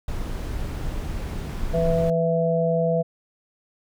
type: noise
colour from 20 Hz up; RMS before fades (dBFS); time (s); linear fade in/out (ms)
brown; -28; 0.08-2.1; 2
type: harmonic tone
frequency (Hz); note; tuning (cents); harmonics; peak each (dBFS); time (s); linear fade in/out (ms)
165.8; E3; +10; 1 / 3 / 4; -23 / -23 / -23; 1.73-3.03; 20
effects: none